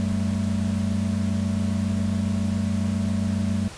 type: tone cluster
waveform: triangle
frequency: 94.6 / 191.9 / 219.2 Hz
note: F#2 / G3 / A3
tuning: +39 / -37 / -6 cents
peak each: -24 dBFS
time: 0-3.68 s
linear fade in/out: 0 ms
effects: pink hiss -40 dBFS RMS until 3.77 s + resampled to 22050 Hz